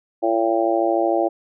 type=harmonic tone; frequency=113.2 Hz; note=A2; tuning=50 cents sharp; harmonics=3 / 4 / 5 / 6 / 7; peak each=-21 / -29 / -22 / -22 / -24 dBFS; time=0.22-1.29 s; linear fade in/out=20 ms; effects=none